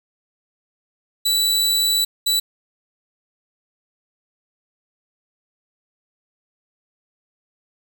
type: tone bursts at uneven times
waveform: sawtooth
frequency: 3951 Hz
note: B7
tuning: in tune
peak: -13 dBFS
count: 2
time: 1.25-2.05 / 2.26-2.4 s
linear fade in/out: 10 ms
effects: none